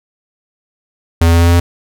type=tone with pitch steps; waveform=square; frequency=83.4 / 83.98 / 84.56 / 85.15 / 85.74 / 86.34 Hz; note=E2 / E2 / E2 / F2 / F2 / F2; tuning=+21 / +33 / +45 / -43 / -31 / -19 cents; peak=-7 dBFS; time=1.21-1.6 s; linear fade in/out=5 ms; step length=65 ms; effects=none